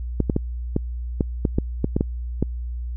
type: clicks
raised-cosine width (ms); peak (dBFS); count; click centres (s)
3; -6; 11; 0.203 / 0.298 / 0.364 / 0.764 / 1.208 / 1.452 / 1.585 / 1.844 / 1.965 / 2.009 / 2.426
effects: added 60 Hz sine -26 dBFS peak until 2.96 s